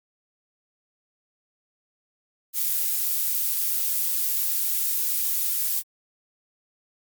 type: noise with amplitude modulation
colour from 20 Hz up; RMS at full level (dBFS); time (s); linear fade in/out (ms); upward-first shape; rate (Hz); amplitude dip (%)
violet; -23; 2.53-5.83; 50; sine; 156; 30
effects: Opus 48 kbps